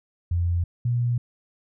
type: tone pair in turn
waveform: sine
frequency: 86.5 / 120.61 Hz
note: F2 / B2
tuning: -16 / -41 cents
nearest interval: tritone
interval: 575 cents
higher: second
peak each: -20 dBFS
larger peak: neither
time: 0.31-0.64 / 0.85-1.18 s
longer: neither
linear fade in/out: 5 ms
effects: none